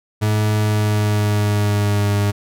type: tone with pitch glide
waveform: 40% pulse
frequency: 106.6 to 102.14 Hz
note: G#2 to G#2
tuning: +46 to -28 cents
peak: -14 dBFS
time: 0.21-2.32 s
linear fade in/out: 20 ms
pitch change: -74 cents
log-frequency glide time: 0.55-2.13 s
effects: none